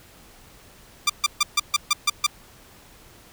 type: tone bursts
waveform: 10% pulse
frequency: 1186 Hz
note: D6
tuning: 17 cents sharp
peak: -8 dBFS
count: 8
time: 1.07-2.266 s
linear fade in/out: 5 ms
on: 27 ms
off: 140 ms
effects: pink hiss -50 dBFS RMS until 3.32 s